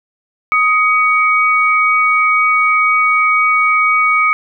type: tone pair together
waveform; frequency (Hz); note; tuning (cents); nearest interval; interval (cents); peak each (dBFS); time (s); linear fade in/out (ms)
sine; 1252 / 2249; D#6 / C#7; +10 / +24; minor seventh; 1014; -12; 0.52-4.33; 0
effects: none